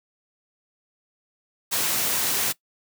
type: noise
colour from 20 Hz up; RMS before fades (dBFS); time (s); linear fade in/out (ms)
white; -24; 1.71-2.53; 20
effects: noise-tail reverb RT60 0.1 s tail -20 dB re dry + high-pass 100 Hz 12 dB/octave